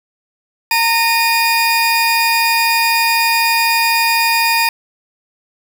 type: tone pair together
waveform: 30% pulse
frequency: 920 / 2456 Hz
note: A#5 / D#7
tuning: -23 / -23 cents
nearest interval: octave + perfect fourth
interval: 1700 cents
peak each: -12 dBFS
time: 0.71-4.69 s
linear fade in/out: 2 ms
effects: none